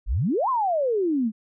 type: exponential two-way sweep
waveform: sine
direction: up then down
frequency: 40.49 to 1090 to 206.5 Hz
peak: -20 dBFS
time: 0.06-1.32 s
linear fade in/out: 50 ms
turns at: 0.49 s
effects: none